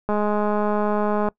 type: click train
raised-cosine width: 1 ms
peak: -10 dBFS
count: 251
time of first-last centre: 0.09-1.286 s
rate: 209 Hz
effects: noise-tail reverb RT60 0.1 s tail -23 dB re dry